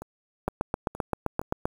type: two click trains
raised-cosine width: 1 ms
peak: -11 / -24 dBFS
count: 10 / 4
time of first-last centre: 0.48-1.655 / 0.02-1.415 s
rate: 7.66 / 2.15 Hz
effects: 7-bit